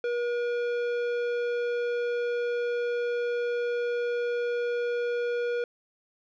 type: tone with tanh clipping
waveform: sine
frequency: 480 Hz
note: B4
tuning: 49 cents flat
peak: -28 dBFS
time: 0.04-5.64 s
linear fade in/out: 2 ms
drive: 13 dB
effects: none